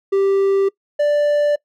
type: tone pair in turn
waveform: triangle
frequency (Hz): 392 / 587.3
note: G4 / D5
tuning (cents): 0 / 0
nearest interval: perfect fifth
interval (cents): 700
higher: second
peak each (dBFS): -11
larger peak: neither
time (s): 0.12-0.69 / 0.99-1.56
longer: neither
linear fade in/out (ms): 10
effects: noise-tail reverb RT60 0.1 s tail -22 dB re dry